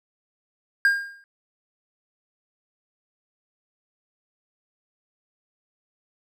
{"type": "tone with exponential decay", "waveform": "triangle", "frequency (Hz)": 1611, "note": "G6", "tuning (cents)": 47, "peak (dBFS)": -11, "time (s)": [0.85, 1.24], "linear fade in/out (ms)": 1, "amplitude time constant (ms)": 83, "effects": []}